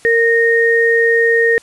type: tone pair together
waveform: sine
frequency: 461.8 / 1851.2 Hz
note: A#4 / A#6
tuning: -16 / -13 cents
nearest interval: 2 octaves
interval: 2403 cents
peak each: -12 dBFS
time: 0.05-1.58 s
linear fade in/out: 0 ms
effects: white hiss -45 dBFS RMS until 1.62 s + resampled to 24000 Hz